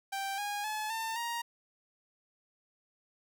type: tone with pitch steps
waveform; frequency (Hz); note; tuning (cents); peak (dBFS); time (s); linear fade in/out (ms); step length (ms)
sawtooth; 784 / 820.1 / 857.9 / 897.5 / 938.8; G5 / G#5 / A5 / A5 / A#5; 0 / -22 / -44 / +34 / +12; -30; 0.12-1.42; 10; 260
effects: none